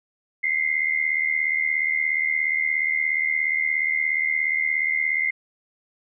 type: tone pair together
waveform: sine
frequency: 2051 / 2128 Hz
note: C7 / C7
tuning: -35 / +29 cents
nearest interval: minor second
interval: 64 cents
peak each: -23 dBFS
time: 0.43-5.31 s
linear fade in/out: 10 ms
effects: none